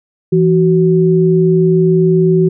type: tone pair together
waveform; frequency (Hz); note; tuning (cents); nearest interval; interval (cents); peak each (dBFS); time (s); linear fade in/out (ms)
sine; 166.69 / 374.2; E3 / F#4; +20 / +20; octave + major second; 1400; -10; 0.32-2.49; 10
effects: none